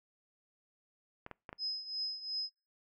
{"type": "clicks", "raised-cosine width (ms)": 0.5, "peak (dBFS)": -29, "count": 4, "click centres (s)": [1.264, 1.313, 1.492, 1.529]}
{"type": "tone with tremolo", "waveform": "sine", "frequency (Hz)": 5080, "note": "D#8", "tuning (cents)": 35, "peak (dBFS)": -32, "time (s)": [1.58, 2.5], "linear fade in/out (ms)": 50, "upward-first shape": "triangle", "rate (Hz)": 2.8, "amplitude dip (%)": 80}
{"effects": ["noise-tail reverb RT60 0.3 s tail -26 dB re dry"]}